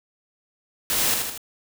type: noise with echo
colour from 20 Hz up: white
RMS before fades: -23 dBFS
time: 0.9-1.14 s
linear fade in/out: 0 ms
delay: 79 ms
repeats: 3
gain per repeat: -4 dB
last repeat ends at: 1.377 s
effects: none